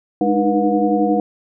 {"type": "tone cluster", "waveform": "sine", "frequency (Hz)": [206.5, 300.8, 311.8, 485, 722], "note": ["G#3", "D4", "D#4", "B4", "F#5"], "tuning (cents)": [-10, 42, 4, -31, -43], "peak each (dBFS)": -20, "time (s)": [0.21, 1.2], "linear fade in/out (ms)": 2, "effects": []}